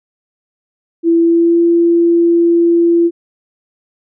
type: tone with pitch glide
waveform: sine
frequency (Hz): 334.3 to 339.8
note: E4 to F4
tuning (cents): +24 to -47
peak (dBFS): -7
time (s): 1.03-3.11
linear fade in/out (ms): 50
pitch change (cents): +29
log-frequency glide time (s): 1.2-1.61
effects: none